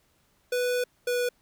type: tone pair in turn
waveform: square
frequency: 493.9 / 489.6 Hz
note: B4 / B4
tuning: 0 / -15 cents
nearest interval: unison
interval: 15 cents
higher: first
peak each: -25 dBFS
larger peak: neither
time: 0.52-0.84 / 1.07-1.29 s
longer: first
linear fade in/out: 5 ms
effects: pink hiss -67 dBFS RMS until 1.41 s

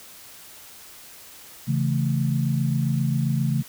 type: chord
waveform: sine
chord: A major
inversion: first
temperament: just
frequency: 137.5 / 165 / 220 Hz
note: C#3 / E3 / A3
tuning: -14 / +2 / 0 cents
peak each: -22 / -26 / -27 dBFS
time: 1.67-3.63 s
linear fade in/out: 20 ms
effects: white hiss -45 dBFS RMS until 3.68 s

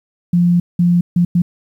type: tone bursts at uneven times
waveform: sine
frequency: 174.61 Hz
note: F3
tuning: in tune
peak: -9 dBFS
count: 4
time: 0.33-0.6 / 0.79-1.01 / 1.16-1.25 / 1.35-1.42 s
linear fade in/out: 5 ms
effects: 8-bit

